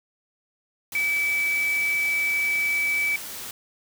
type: tone in noise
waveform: sine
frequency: 2300 Hz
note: D7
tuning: 37 cents flat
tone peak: -21 dBFS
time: 0.95-3.16 s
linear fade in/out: 2 ms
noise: white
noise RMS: -36 dBFS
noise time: 0.92-3.51 s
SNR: +12 dB
effects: none